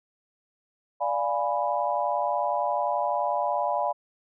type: chord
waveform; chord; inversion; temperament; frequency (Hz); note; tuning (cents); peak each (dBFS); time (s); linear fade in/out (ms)
sine; D diminished seventh; none; equal; 587.3 / 698.5 / 830.6 / 987.8; D5 / F5 / Ab5 / Cb6; 0 / 0 / 0 / 0; -29; 1-3.93; 20
effects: none